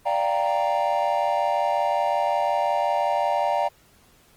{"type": "chord", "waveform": "triangle", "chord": "G minor seventh", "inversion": "second", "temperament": "equal", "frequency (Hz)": [587.3, 698.5, 784, 932.3], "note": ["D5", "F5", "G5", "Bb5"], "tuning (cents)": [0, 0, 0, 0], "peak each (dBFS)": -24, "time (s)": [0.05, 3.69], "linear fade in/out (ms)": 20, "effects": ["pink hiss -57 dBFS RMS until 4.36 s", "Opus 24 kbps"]}